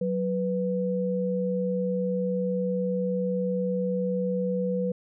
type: tone pair together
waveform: sine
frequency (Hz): 185 / 493.9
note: F#3 / B4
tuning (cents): 0 / 0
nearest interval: octave + perfect fourth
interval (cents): 1700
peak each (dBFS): -27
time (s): 0.01-4.92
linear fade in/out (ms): 5
effects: none